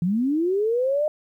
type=linear sweep; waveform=sine; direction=up; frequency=162.7 to 618 Hz; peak=-19 dBFS; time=0.02-1.08 s; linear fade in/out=2 ms; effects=10-bit